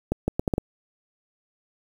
accelerating click train, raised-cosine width 2 ms, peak -9 dBFS, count 6, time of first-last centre 0.12-0.581 s, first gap 160 ms, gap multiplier 0.72, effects 7-bit

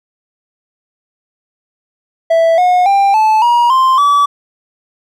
triangle tone with pitch steps, 659.3 / 723.1 / 793.2 / 870 / 954.2 / 1046.6 / 1147.9 Hz, E5 / F#5 / G5 / A5 / A#5 / C6 / D6, 0 / -40 / +20 / -20 / +40 / 0 / -40 cents, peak -5 dBFS, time 2.3-4.26 s, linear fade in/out 10 ms, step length 280 ms, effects none

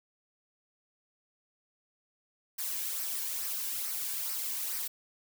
blue noise with flanger, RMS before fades -35 dBFS, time 2.58-4.88 s, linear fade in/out 10 ms, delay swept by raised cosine 0.28 to 1.58 ms, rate 2.3 Hz, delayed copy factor -0.5, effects none

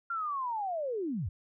sine linear sweep, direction down, 1396.9 to 69.3 Hz, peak -31 dBFS, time 0.1-1.29 s, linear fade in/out 5 ms, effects none

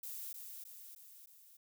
violet noise with echo, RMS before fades -45 dBFS, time 0.03-0.33 s, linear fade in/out 5 ms, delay 310 ms, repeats 4, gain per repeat -4 dB, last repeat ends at 1.57 s, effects none

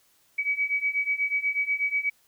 sine beating tone pair, 2270 / 2278.2 Hz, C#7 / C#7, +41 / +47 cents, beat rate 8.2 Hz, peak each -28 / -26 dBFS, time 0.38-2.1 s, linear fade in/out 10 ms, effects white hiss -64 dBFS RMS until 2.27 s

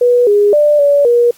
sine tone with pitch steps, 487.9 / 411.2 / 592 / 572 / 477.7 Hz, B4 / G#4 / D5 / D5 / A#4, -21 / -17 / +14 / -46 / +42 cents, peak -6 dBFS, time 0.01-1.31 s, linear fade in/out 5 ms, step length 260 ms, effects white hiss -45 dBFS RMS until 1.37 s + AAC 64 kbps

